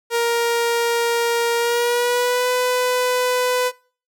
sawtooth tone with pitch glide, 468.8 to 499.6 Hz, A#4 to B4, +10 to +20 cents, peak -13 dBFS, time 0.1-3.72 s, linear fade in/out 50 ms, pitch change +110 cents, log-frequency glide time 1.57-2.49 s, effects noise-tail reverb RT60 0.4 s tail -23 dB re dry

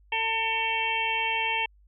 harmonic tone, 449.2 Hz, A4, 36 cents sharp, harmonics 1 / 2 / 4 / 5 / 6 / 7, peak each -40 / -29 / -37 / -31 / -29 / -34 dBFS, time 0.12-1.66 s, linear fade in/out 5 ms, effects added 50 Hz sine -55 dBFS peak until 1.87 s

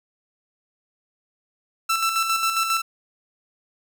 sawtooth tone with tremolo, 1333 Hz, E6, 19 cents sharp, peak -15 dBFS, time 1.89-2.82 s, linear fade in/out 10 ms, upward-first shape square, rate 7.4 Hz, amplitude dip 45%, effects none

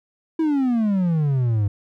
triangle exponential sweep, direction down, 328.9 to 98.4 Hz, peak -15 dBFS, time 0.39-1.68 s, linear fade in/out 5 ms, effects none

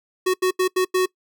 square tone bursts at uneven times, 370 Hz, F#4, in tune, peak -17 dBFS, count 5, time 0.26-0.34 / 0.42-0.51 / 0.59-0.68 / 0.76-0.85 / 0.94-1.06 s, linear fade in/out 10 ms, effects noise-tail reverb RT60 0.1 s tail -22 dB re dry

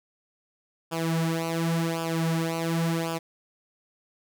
sawtooth tone with flanger, 164.81 Hz, E3, in tune, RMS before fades -27 dBFS, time 0.91-3.19 s, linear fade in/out 20 ms, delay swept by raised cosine 0.49 to 5.49 ms, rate 0.91 Hz, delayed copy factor -0.8, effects none

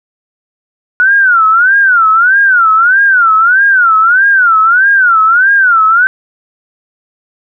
sine tone with vibrato, 1447 Hz, F#6, 39 cents flat, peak -4 dBFS, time 1-6.07 s, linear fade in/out 0 ms, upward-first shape sine, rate 1.6 Hz, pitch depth 200 cents each way, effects none

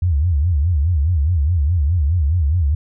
sine tone with vibrato, 79.4 Hz, D#2, 36 cents sharp, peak -13 dBFS, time 0.02-2.75 s, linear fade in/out 5 ms, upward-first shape sine, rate 4.8 Hz, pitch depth 240 cents each way, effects none

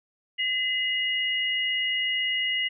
sine tone pair together, 2032 / 2874 Hz, B6 / F7, +49 / +49 cents, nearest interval tritone, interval 600 cents, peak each -27 / -26 dBFS, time 0.38-2.69 s, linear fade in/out 20 ms, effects none

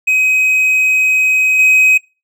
triangle tone with level steps, 2527 Hz, D#7, 26 cents sharp, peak -7 / -4 dBFS, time 0.07-1.98 s, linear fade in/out 10 ms, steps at 1.59 s, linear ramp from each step 2 ms, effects noise-tail reverb RT60 0.3 s tail -26 dB re dry

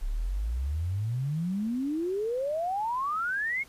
sine exponential sweep, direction up, 32.56 to 2219 Hz, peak -27 dBFS, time 0.01-3.64 s, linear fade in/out 20 ms, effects pink hiss -55 dBFS RMS until 3.68 s + resampled to 32000 Hz

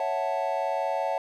triangle chord, F# minor seventh, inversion second, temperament equal, 554.4 / 659.3 / 740 / 880 Hz, C#5 / E5 / F#5 / A5, 0 / 0 / 0 / 0 cents, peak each -29 dBFS, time 0-1.18 s, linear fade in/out 2 ms, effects none

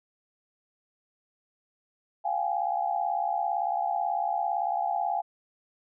sine tone cluster, 699 / 778 / 836 Hz, F5 / G5 / G#5, +1 / -13 / +11 cents, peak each -30 dBFS, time 2.24-5.22 s, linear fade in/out 20 ms, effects none

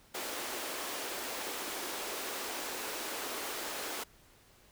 pink high-pass noise, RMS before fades -39 dBFS, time 0.14-4.04 s, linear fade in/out 10 ms, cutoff 310 Hz, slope 24 dB/octave, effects pink hiss -62 dBFS RMS until 4.71 s

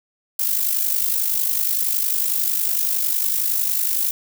violet noise with amplitude modulation, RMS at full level -18 dBFS, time 0.39-4.11 s, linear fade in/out 5 ms, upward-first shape sine, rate 50.9 Hz, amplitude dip 60%, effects none

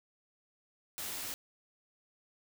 white noise, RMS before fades -40 dBFS, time 0.98-1.34 s, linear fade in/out 0 ms, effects none

